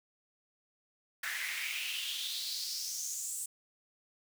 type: noise with high-pass filter sweep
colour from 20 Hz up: pink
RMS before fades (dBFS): -38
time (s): 1.23-3.46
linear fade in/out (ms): 5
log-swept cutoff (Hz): 1700 to 8400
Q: 4.9
effects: none